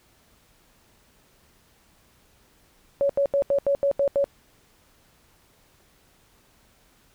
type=tone bursts; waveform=sine; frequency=560 Hz; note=C#5; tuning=18 cents sharp; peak=-18 dBFS; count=8; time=3.01-4.242 s; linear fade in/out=0 ms; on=84 ms; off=80 ms; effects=pink hiss -60 dBFS RMS until 7.14 s